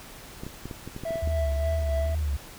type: clicks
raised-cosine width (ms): 3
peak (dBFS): -23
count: 10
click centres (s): 0.435 / 0.466 / 0.656 / 0.712 / 0.876 / 0.964 / 1.036 / 1.107 / 1.157 / 1.275
type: tone with tremolo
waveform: triangle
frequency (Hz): 659.3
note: E5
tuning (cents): 0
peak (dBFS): -25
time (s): 1.05-2.15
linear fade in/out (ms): 5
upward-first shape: sine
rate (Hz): 3.5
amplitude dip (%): 50
type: tone with vibrato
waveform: sine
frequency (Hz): 73.42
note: D2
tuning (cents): 0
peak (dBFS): -24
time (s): 1.22-2.37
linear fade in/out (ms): 10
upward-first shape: sine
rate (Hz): 2.4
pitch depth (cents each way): 95
effects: pink hiss -45 dBFS RMS until 2.58 s